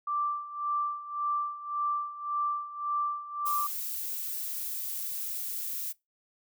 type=tone with tremolo; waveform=sine; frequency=1174.7 Hz; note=D6; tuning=in tune; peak=-26 dBFS; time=0.07-3.67 s; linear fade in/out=5 ms; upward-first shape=sine; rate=1.8 Hz; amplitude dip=80%
type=noise; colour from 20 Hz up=violet; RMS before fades=-35 dBFS; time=3.45-5.93 s; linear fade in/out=20 ms
effects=noise-tail reverb RT60 0.2 s tail -23 dB re dry